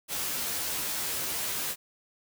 white noise with comb filter, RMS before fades -32 dBFS, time 0.08-1.76 s, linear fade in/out 50 ms, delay 13 ms, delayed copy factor +0.95, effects none

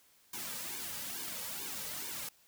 white noise with flanger, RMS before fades -41 dBFS, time 0.33-2.29 s, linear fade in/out 5 ms, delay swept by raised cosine 1.5 to 2.9 ms, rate 2.3 Hz, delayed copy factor -0.9, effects white hiss -66 dBFS RMS until 2.47 s

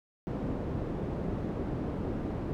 white low-pass noise, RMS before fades -34 dBFS, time 0.27-2.53 s, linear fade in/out 0 ms, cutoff 330 Hz, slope 12 dB/octave, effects none

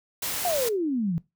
white noise, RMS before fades -30 dBFS, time 0.22-0.69 s, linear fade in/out 5 ms
sine exponential sweep, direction down, 740 to 157.7 Hz, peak -23 dBFS, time 0.45-1.18 s, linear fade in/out 0 ms
effects noise-tail reverb RT60 0.2 s tail -19 dB re dry

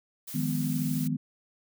blue noise, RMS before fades -40 dBFS, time 0.27-1.08 s, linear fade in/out 10 ms
sine chord, F half-diminished seventh, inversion third, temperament equal with one note detuned, 155.56 / 174.61 / 207.7 / 249.5 Hz, Eb3 / F3 / Ab3 / Cb4, 0 / 0 / 0 / +18 cents, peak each -30 / -36 / -34 / -30 dBFS, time 0.34-1.17 s, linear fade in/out 10 ms
effects none

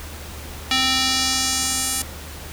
square tone with band-pass filter sweep, 261.6 Hz, C4, in tune, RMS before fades -21 dBFS, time 0.71-2.02 s, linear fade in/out 2 ms, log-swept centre 3500 to 9500 Hz, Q 1.5, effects added 75 Hz sine -36 dBFS peak until 2.52 s + pink hiss -37 dBFS RMS until 2.52 s

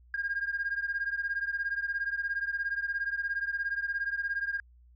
sine beating tone pair, 1613 / 1630 Hz, G6 / G#6, +49 / -33 cents, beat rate 17 Hz, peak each -31 / -33 dBFS, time 0.14-4.6 s, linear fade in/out 2 ms, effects tanh soft clip ceiling -23 dBFS + added 60 Hz sine -55 dBFS peak until 4.95 s

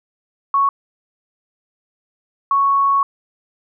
sine tone pair in turn, 1108.7 / 1108.7 Hz, C#6 / C#6, 0 / 0 cents, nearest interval unison, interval 0 cents, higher neither, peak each -12 dBFS, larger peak neither, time 0.54-0.69 / 2.51-3.03 s, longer second, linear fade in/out 2 ms, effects none

